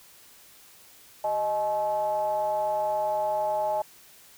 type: ring-modulated tone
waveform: triangle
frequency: 115.5 Hz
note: A#2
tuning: 16 cents flat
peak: -19 dBFS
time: 1.24-3.82 s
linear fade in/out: 5 ms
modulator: 737 Hz
effects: white hiss -53 dBFS RMS until 4.37 s